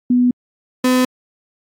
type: tone pair in turn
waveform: sine / 35% pulse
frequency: 246.9 / 253.8 Hz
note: B3 / B3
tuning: 0 / +47 cents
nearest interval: unison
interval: 47 cents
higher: second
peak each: -10 dBFS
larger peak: neither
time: 0.1-0.31 / 0.84-1.05 s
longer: neither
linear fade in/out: 5 ms
effects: AAC 64 kbps